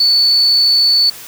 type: tone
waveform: sine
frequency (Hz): 4467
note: C#8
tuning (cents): +12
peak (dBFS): -8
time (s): 0-1.1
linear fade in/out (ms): 5
effects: white hiss -33 dBFS RMS until 1.27 s